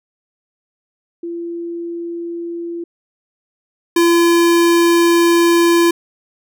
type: tone pair in turn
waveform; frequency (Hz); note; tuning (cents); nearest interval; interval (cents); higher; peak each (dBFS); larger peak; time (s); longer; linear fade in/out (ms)
sine / square; 340.5 / 340.5; F4 / F4; -44 / -44; unison; 0; neither; -22 / -10; second; 1.23-2.84 / 3.96-5.91; second; 5
effects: none